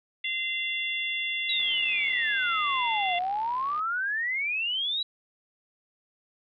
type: harmonic tone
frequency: 690 Hz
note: F5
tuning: 21 cents flat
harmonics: 3 / 4 / 5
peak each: -31 / -32 / -33 dBFS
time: 0.24-3.19 s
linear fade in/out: 5 ms
type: exponential two-way sweep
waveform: sine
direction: down then up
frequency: 3951 to 694 to 3951 Hz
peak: -26 dBFS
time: 1.49-5.03 s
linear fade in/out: 5 ms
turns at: 3.16 s
type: click train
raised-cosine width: 0.3 ms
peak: -31 dBFS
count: 147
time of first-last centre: 1.6-3.792 s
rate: 66.6 Hz
effects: none